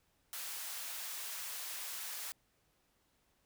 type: high-pass noise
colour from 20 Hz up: white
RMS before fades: -43 dBFS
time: 0.33-2.32 s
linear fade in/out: 0 ms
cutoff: 770 Hz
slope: 12 dB/octave
effects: pink hiss -75 dBFS RMS until 3.45 s